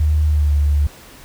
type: tone with pitch glide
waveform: sine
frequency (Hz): 76.1 to 72.92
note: D#2 to D2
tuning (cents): -38 to -12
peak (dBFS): -12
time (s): 0-0.87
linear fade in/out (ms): 5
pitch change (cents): -74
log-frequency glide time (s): 0.28-0.53
effects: pink hiss -42 dBFS RMS until 1.24 s